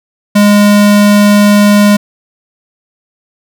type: tone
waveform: square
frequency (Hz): 205.8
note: G#3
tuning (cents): -16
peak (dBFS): -4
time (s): 0.35-1.97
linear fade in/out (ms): 10
effects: none